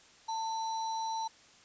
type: tone with sample-and-hold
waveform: sine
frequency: 893 Hz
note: A5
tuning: 25 cents sharp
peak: -32 dBFS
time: 0.28-1.28 s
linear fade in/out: 10 ms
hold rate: 4900 Hz
effects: white hiss -59 dBFS RMS until 1.64 s + resampled to 16000 Hz